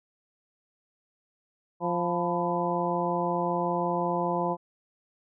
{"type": "harmonic tone with a mistuned harmonic", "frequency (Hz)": 174.61, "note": "F3", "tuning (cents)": 0, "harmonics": [1, 2, 3, 4, 5, 6], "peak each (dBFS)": [-32, -32, -32, -32, -32, -32], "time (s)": [1.8, 4.57], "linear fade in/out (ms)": 50, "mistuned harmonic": 6, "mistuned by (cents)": -81, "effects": []}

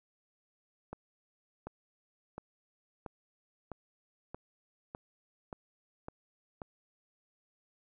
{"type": "accelerating click train", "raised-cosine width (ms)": 1, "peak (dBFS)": -27, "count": 10, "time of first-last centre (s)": [0.93, 6.618], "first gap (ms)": 740, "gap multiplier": 0.96, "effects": []}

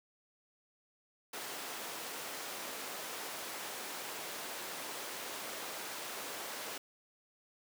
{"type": "high-pass noise", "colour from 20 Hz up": "pink", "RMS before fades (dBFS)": -43, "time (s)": [1.33, 6.78], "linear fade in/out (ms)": 5, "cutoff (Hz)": 420, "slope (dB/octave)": 12, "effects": []}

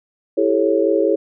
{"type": "chord", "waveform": "sine", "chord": "A dominant seventh", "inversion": "second", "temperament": "just", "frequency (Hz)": [330, 396, 440, 550], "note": ["E4", "G4", "A4", "C#5"], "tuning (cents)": [2, 18, 0, -14], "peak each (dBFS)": -19, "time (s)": [0.37, 1.16], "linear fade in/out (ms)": 10, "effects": []}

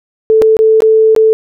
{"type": "tone with dropouts", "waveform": "sine", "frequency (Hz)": 440, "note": "A4", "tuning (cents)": 0, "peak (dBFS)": -4, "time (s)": [0.3, 1.33], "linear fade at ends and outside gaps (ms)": 0, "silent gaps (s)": [[0.417, 0.421], [0.568, 0.59], [0.805, 0.821], [1.15, 1.163]], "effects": []}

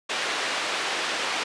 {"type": "band-pass noise", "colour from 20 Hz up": "white", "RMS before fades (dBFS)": -28, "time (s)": [0.09, 1.44], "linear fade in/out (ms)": 10, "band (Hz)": [370, 3200], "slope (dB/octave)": 12, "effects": ["resampled to 22050 Hz"]}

